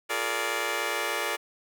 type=chord; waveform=10% pulse; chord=Bb dominant seventh; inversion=second; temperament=just; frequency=349.6 / 419.5 / 466.2 / 582.7 Hz; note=F4 / Ab4 / Bb4 / D5; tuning=+2 / +17 / 0 / -14 cents; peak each=-28 / -25 / -25 / -24 dBFS; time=0.09-1.37 s; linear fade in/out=20 ms; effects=none